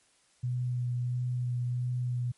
sine tone with vibrato, 123.47 Hz, B2, in tune, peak -28 dBFS, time 0.43-2.32 s, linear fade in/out 10 ms, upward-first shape sine, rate 1.5 Hz, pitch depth 13 cents each way, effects white hiss -66 dBFS RMS until 2.37 s + MP3 48 kbps

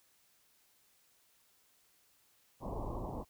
pink low-pass noise, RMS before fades -40 dBFS, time 2.6-3.25 s, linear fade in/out 50 ms, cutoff 1100 Hz, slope 96 dB/octave, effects white hiss -70 dBFS RMS until 3.29 s

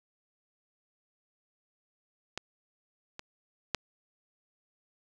clicks, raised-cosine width 0.2 ms, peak -17 / -23 / -10 dBFS, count 3, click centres 2.376 / 3.194 / 3.747 s, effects none

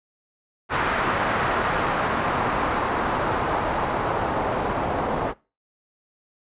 white noise with low-pass filter sweep, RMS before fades -24 dBFS, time 0.69-5.34 s, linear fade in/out 50 ms, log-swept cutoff 1400 to 810 Hz, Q 1.3, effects noise-tail reverb RT60 0.3 s tail -21 dB re dry + resampled to 8000 Hz

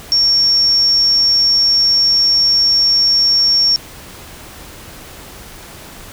sine tone, 5500 Hz, F8, 27 cents flat, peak -9 dBFS, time 0.12-3.76 s, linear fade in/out 0 ms, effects pink hiss -35 dBFS RMS until 6.12 s

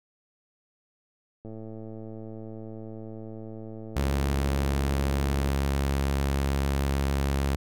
click train, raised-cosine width 2 ms, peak -28 dBFS, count 446, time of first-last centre 1.45-5.495 s, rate 110 Hz
sawtooth tone with vibrato, 69 Hz, C#2, 7 cents flat, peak -20 dBFS, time 3.96-7.56 s, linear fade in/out 5 ms, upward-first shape sine, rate 6.7 Hz, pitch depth 8 cents each way
effects none

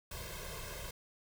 pink noise with comb filter, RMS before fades -44 dBFS, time 0.11-0.91 s, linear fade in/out 5 ms, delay 1.9 ms, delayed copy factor +0.95, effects none

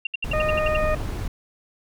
sine tone bursts, 2759 Hz, F7, 22 cents flat, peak -22 dBFS, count 9, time 0.05-0.766 s, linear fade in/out 5 ms, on 20 ms, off 67 ms
brown noise, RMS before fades -27 dBFS, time 0.24-1.28 s, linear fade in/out 5 ms
harmonic tone, 616 Hz, D#5, 17 cents flat, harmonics 1 / 2 / 3 / 4, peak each -22 / -28 / -32 / -34 dBFS, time 0.33-0.95 s, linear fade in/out 5 ms
effects none

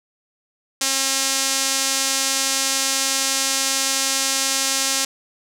sawtooth tone with band-pass filter, 269.3 Hz, C#4, 50 cents flat, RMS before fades -21 dBFS, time 0.81-5.05 s, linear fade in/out 5 ms, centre 6800 Hz, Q 1.3, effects none

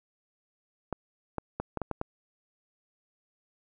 clicks, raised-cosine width 1 ms, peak -17 dBFS, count 7, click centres 0.927 / 1.383 / 1.6 / 1.773 / 1.817 / 1.913 / 2.014 s, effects none

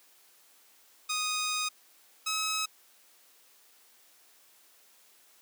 10% pulse tone pair in turn, 1244.5 / 1281.7 Hz, D#6 / E6, 0 / -49 cents, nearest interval minor second, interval 51 cents, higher second, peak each -21 dBFS, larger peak neither, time 1.09-1.69 / 2.26-2.66 s, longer first, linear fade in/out 10 ms, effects white hiss -61 dBFS RMS until 5.41 s + high-pass 300 Hz 12 dB/octave

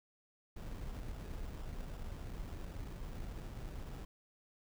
brown noise with sample-and-hold, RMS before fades -44 dBFS, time 0.56-4.05 s, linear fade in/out 5 ms, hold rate 2100 Hz, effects none

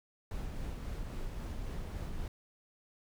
brown noise with tremolo, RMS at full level -38 dBFS, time 0.31-2.28 s, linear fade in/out 2 ms, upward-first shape sine, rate 3.7 Hz, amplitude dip 25%, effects none

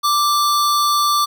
square tone pair together, 1174.7 / 4430 Hz, D6 / C#8, 0 / -2 cents, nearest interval octave + major seventh, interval 2298 cents, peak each -15 / -23 dBFS, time 0.03-1.26 s, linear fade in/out 20 ms, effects none

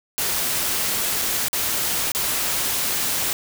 white noise with dropouts, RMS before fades -23 dBFS, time 0.18-3.33 s, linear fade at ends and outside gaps 0 ms, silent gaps 1.216-1.219 / 1.484-1.53 / 2.118-2.149 s, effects none

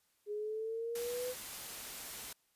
sine exponential sweep, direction up, 412.1 to 507 Hz, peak -36 dBFS, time 0.26-1.35 s, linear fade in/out 50 ms
white noise, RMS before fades -45 dBFS, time 0.95-2.33 s, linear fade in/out 5 ms
effects white hiss -75 dBFS RMS until 2.55 s + resampled to 32000 Hz

